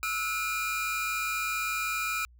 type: tone cluster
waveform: 45% pulse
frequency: 1306 / 1446 / 2415 Hz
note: E6 / F#6 / D7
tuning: -17 / -40 / +48 cents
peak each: -33 / -38 / -31 dBFS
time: 0.03-2.25 s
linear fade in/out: 0 ms
effects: added 60 Hz sine -53 dBFS peak until 2.39 s